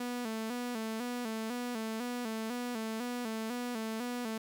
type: tone with vibrato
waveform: sawtooth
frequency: 232.8 Hz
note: A#3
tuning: 2 cents flat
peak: -31 dBFS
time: 0-4.38 s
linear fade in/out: 5 ms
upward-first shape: square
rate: 2 Hz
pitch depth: 86 cents each way
effects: 10-bit